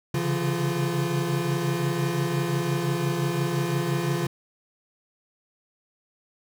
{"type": "tone cluster", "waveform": "square", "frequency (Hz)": [136.9, 142.7, 168.6, 347], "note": ["C#3", "D3", "E3", "F4"], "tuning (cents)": [-21, -49, 39, -11], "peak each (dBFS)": -30, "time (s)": [0.14, 4.27], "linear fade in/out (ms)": 5, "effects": []}